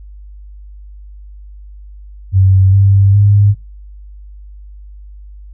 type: tone with pitch steps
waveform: sine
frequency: 95.3 / 98.55 / 101.9 Hz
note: G2 / G2 / G#2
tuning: -48 / +10 / -32 cents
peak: -5 dBFS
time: 2.32-3.55 s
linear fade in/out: 50 ms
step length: 410 ms
effects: noise-tail reverb RT60 0.2 s tail -23 dB re dry + added 50 Hz sine -31 dBFS peak until 5.53 s